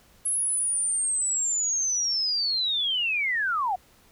sine linear sweep, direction down, 10860 to 698.5 Hz, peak -23 dBFS, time 0.25-3.76 s, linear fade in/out 10 ms, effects pink hiss -58 dBFS RMS until 4.11 s

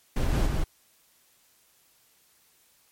brown noise with echo, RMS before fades -24 dBFS, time 0.16-0.47 s, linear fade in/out 5 ms, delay 170 ms, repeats 1, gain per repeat -2 dB, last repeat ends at 0.64 s, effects white hiss -63 dBFS RMS until 2.91 s + MP3 64 kbps

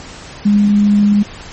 sine tone with quantisation, 205.5 Hz, G#3, 18 cents flat, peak -7 dBFS, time 0.45-1.23 s, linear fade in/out 10 ms, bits 6, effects pink hiss -33 dBFS RMS until 1.52 s + MP3 32 kbps

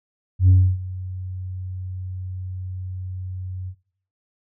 sine tone with ADSR envelope, 92.5 Hz, F#2, in tune, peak -7 dBFS, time 0.39-3.75 s, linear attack 95 ms, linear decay 290 ms, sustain -21 dB, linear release 67 ms, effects noise-tail reverb RT60 0.5 s tail -17 dB re dry + tanh soft clip ceiling -8 dBFS

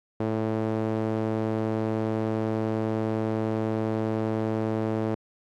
sawtooth tone with band-pass filter, 110 Hz, A2, in tune, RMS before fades -27 dBFS, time 0.2-5.15 s, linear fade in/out 5 ms, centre 410 Hz, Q 1, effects AAC 64 kbps

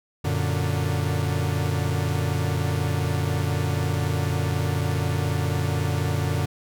45% pulse chord, Gb augmented, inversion none, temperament equal, 92.5 / 116.54 / 146.83 Hz, Gb2 / Bb2 / D3, 0 / 0 / 0 cents, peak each -26 / -28 / -26 dBFS, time 0.24-6.46 s, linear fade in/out 10 ms, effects none

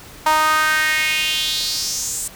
sawtooth tone with high-pass filter sweep, 310.2 Hz, D#4, 5 cents flat, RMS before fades -19 dBFS, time 0.26-2.28 s, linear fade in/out 5 ms, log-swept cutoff 930 to 8400 Hz, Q 3.7, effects pink hiss -40 dBFS RMS until 2.35 s

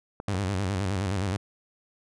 clicks, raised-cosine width 1 ms, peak -21 dBFS, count 3, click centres 0.201 / 0.283 / 0.349 s
sawtooth tone with vibrato, 96.4 Hz, G2, 28 cents flat, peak -22 dBFS, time 0.28-1.37 s, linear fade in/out 5 ms, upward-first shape square, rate 9.6 Hz, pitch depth 92 cents each way
effects resampled to 22050 Hz

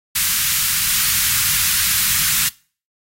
white band-stop noise, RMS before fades -17 dBFS, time 0.15-2.49 s, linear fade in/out 10 ms, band 180 to 1300 Hz, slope 24 dB/octave, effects noise-tail reverb RT60 0.4 s tail -23 dB re dry + AAC 48 kbps

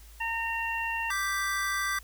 harmonic tone, 916 Hz, A#5, 31 cents flat, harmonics 1 / 2 / 3, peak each -33 / -33 / -33 dBFS, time 0.2-1.11 s, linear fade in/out 10 ms
square chord, G major, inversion second, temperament equal, 1174.7 / 1568 / 1975.5 Hz, D6 / G6 / B6, 0 / 0 / 0 cents, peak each -33 dBFS, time 1.1-1.99 s, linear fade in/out 5 ms
effects added 54 Hz sine -48 dBFS peak until 2.03 s + white hiss -56 dBFS RMS until 2.03 s

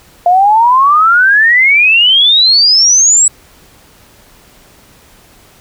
sine exponential sweep, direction up, 692 to 7902 Hz, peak -4 dBFS, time 0.26-3.28 s, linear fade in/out 2 ms, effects pink hiss -43 dBFS RMS until 5.6 s

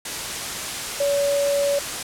sine tone in noise, 567 Hz, C#5, 39 cents sharp, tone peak -18 dBFS, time 1-1.79 s, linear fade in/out 5 ms, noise white, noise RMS -28 dBFS, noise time 0.05-2.03 s, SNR +7 dB, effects low-pass 10000 Hz 12 dB/octave

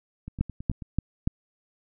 two click trains, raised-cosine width 5 ms, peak -24 / -11 dBFS, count 6 / 4, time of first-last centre 0.28-0.822 / 0.41-1.275 s, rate 9.22 / 3.47 Hz, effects none

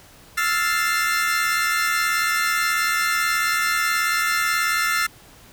40% pulse chord, F major seventh, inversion third, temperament equal, 1318.5 / 1396.9 / 1760 / 2093 Hz, E6 / F6 / A6 / C7, 0 / 0 / 0 / 0 cents, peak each -24 dBFS, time 0.37-5.07 s, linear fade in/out 10 ms, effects pink hiss -48 dBFS RMS until 5.52 s

